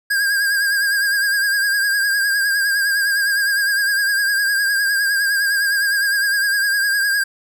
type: tone with vibrato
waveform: square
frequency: 1620 Hz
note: G#6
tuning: 43 cents flat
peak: -16 dBFS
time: 0.1-7.24 s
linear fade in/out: 10 ms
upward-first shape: triangle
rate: 9.8 Hz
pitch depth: 58 cents each way
effects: none